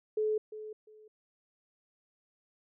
sine tone with echo, 429.8 Hz, A4, 41 cents flat, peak -27 dBFS, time 0.17-0.38 s, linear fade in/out 5 ms, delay 350 ms, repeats 2, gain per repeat -13 dB, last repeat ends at 1.08 s, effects none

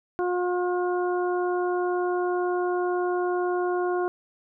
harmonic tone, 358 Hz, F4, 43 cents sharp, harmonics 1 / 2 / 3 / 4, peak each -24 / -30 / -34 / -36 dBFS, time 0.19-4.08 s, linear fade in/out 0 ms, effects none

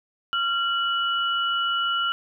sine tone pair together, 1380 / 2943 Hz, F6 / F#7, -21 / -10 cents, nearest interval octave + minor second, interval 1311 cents, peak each -23 / -26 dBFS, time 0.33-2.12 s, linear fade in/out 0 ms, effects none

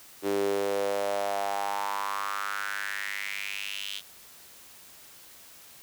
sawtooth tone with high-pass filter sweep, 100 Hz, G2, 35 cents sharp, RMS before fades -31 dBFS, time 0.22-4.02 s, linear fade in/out 50 ms, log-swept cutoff 350 to 3300 Hz, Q 5, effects white hiss -51 dBFS RMS until 5.82 s

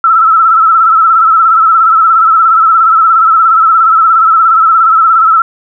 sine tone with vibrato, 1318.5 Hz, E6, in tune, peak -3 dBFS, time 0.04-5.42 s, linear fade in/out 2 ms, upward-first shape sine, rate 17 Hz, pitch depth 62 cents each way, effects none

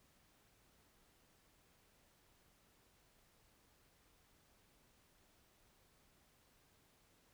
silence, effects pink hiss -72 dBFS RMS until 7.33 s

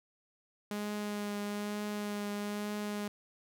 sawtooth tone with vibrato, 206.8 Hz, G#3, 7 cents flat, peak -31 dBFS, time 0.71-3.08 s, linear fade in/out 2 ms, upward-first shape triangle, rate 1.1 Hz, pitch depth 17 cents each way, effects none

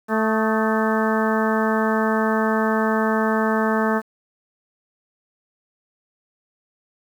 harmonic tone with a mistuned harmonic, 220 Hz, A3, in tune, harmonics 1 / 2 / 3 / 4 / 5 / 6 / 7 / 8, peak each -21 / -24 / -26 / -27 / -28 / -29 / -29 / -30 dBFS, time 0.08-4.02 s, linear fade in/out 50 ms, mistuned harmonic 6, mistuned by -59 cents, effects 8-bit

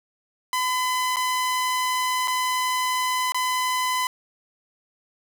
sawtooth tone with dropouts, 1011 Hz, B5, 40 cents sharp, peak -18 dBFS, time 0.53-4.07 s, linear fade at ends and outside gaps 1 ms, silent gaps 1.16-1.168 / 2.275-2.28 / 3.321-3.345 s, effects none

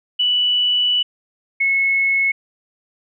sine tone pair in turn, 2961 / 2189 Hz, F#7 / C#7, +1 / -22 cents, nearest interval perfect fourth, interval 523 cents, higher first, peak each -14 dBFS, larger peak neither, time 0.19-1.03 / 1.6-2.32 s, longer first, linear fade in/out 10 ms, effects none

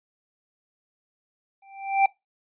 square tone with exponential growth, 784 Hz, G5, in tune, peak -14 dBFS, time 1.62-2.06 s, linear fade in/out 5 ms, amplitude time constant 95 ms, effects noise-tail reverb RT60 0.2 s tail -22 dB re dry + resampled to 8000 Hz

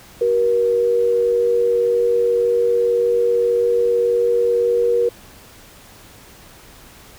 sine tone pair together, 377.6 / 475.8 Hz, F#4 / A#4, +35 / +35 cents, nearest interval major third, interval 400 cents, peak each -23 / -14 dBFS, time 0.21-5.09 s, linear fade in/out 5 ms, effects pink hiss -44 dBFS RMS until 7.18 s

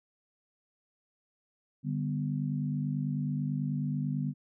sine chord, G major, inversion second, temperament equal, 146.83 / 196 / 246.9 Hz, D3 / G3 / B3, 0 / 0 / 0 cents, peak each -31 / -36 / -35 dBFS, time 1.83-4.34 s, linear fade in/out 50 ms, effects none

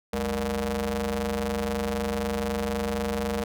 sawtooth ring-modulated tone, 130.81 Hz, C3, in tune, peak -19 dBFS, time 0.13-3.44 s, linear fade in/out 5 ms, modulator 339 Hz, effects none

